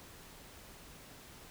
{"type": "silence", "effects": ["pink hiss -54 dBFS RMS until 1.5 s"]}